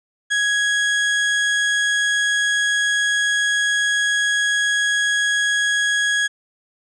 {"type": "tone", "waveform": "35% pulse", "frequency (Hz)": 1661.2, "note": "G#6", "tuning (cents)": 0, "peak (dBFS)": -15, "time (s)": [0.3, 6.28], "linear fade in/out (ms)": 20, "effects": ["resampled to 22050 Hz"]}